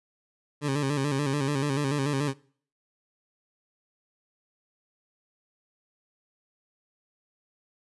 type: tone with vibrato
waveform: 20% pulse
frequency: 141 Hz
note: C#3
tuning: 30 cents sharp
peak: -20 dBFS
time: 0.61-2.34 s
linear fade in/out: 50 ms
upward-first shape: square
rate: 6.9 Hz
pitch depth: 71 cents each way
effects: noise-tail reverb RT60 0.5 s tail -23 dB re dry + resampled to 24000 Hz